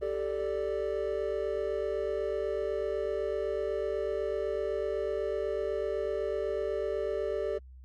triangle chord, G suspended second, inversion none, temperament equal, 392 / 440 / 587.3 Hz, G4 / A4 / D5, 0 / 0 / 0 cents, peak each -32 dBFS, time 0.01-7.59 s, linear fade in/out 20 ms, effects added 64 Hz sine -47 dBFS peak until 7.84 s + Opus 24 kbps

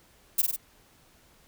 violet noise with echo, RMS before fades -22 dBFS, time 0.38-0.42 s, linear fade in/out 10 ms, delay 48 ms, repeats 3, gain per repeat -3 dB, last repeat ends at 0.564 s, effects pink hiss -60 dBFS RMS until 1.47 s

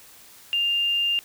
sine tone, 2800 Hz, F7, 4 cents sharp, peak -20 dBFS, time 0.53-1.19 s, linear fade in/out 0 ms, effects white hiss -49 dBFS RMS until 1.24 s

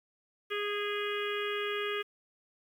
harmonic tone, 412.4 Hz, G#4, 12 cents flat, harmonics 1 / 3 / 4 / 5 / 6 / 7 / 8, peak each -34 / -39 / -40 / -41 / -42 / -42 / -43 dBFS, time 0.5-2.03 s, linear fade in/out 20 ms, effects 10-bit

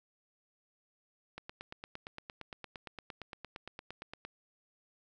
click train, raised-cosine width 0.3 ms, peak -27 dBFS, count 26, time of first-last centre 1.38-4.25 s, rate 8.71 Hz, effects none

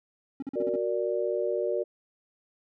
triangle tone bursts, 272.4 Hz, C#4, 30 cents flat, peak -29 dBFS, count 6, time 0.4-0.759 s, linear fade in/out 2 ms, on 24 ms, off 43 ms
sine chord, Gb augmented, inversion none, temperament equal, 370 / 466.2 / 587.3 Hz, Gb4 / Bb4 / D5, 0 / 0 / 0 cents, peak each -30 dBFS, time 0.55-1.84 s, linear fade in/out 20 ms
effects none

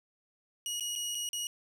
20% pulse tone with dropouts, 2899 Hz, F#7, 36 cents flat, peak -28 dBFS, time 0.66-1.47 s, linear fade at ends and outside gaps 1 ms, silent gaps 0.798-0.807 / 0.954-0.959 / 1.148-1.151 / 1.29-1.331 s, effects none

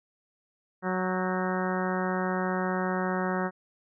harmonic tone with a mistuned harmonic, 185 Hz, F#3, in tune, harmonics 1 / 2 / 3 / 4 / 5 / 6 / 7 / 8 / 9 / 10, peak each -30 / -33 / -35 / -36 / -37 / -38 / -38 / -39 / -40 / -40 dBFS, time 0.82-3.51 s, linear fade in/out 50 ms, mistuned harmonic 9, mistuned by -60 cents, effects none

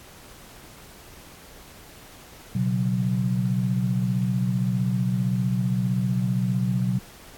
sine chord, B suspended second, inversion none, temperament just, 123.47 / 138.9 / 185.21 Hz, B2 / C#3 / F#3, 0 / +4 / +2 cents, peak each -24 / -30 / -24 dBFS, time 2.55-6.99 s, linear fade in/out 5 ms, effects pink hiss -47 dBFS RMS until 7.37 s + AAC 64 kbps

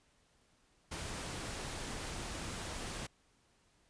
pink noise, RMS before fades -42 dBFS, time 0.91-3.07 s, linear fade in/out 10 ms, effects pink hiss -71 dBFS RMS until 3.89 s + resampled to 22050 Hz

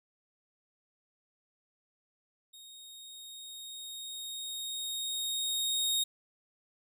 sawtooth tone with level ramp, 3729 Hz, A#7, in tune, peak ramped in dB -47 to -24 dBFS, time 2.53-6.04 s, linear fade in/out 10 ms, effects none

